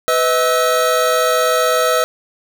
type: tone cluster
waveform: square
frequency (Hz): 500 / 636 / 1303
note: B4 / D#5 / E6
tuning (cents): +21 / +38 / -20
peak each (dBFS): -18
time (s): 0.08-2.04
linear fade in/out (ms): 0
effects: none